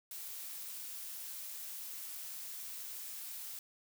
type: noise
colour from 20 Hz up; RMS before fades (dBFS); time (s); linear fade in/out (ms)
blue; -45; 0.11-3.59; 2
effects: none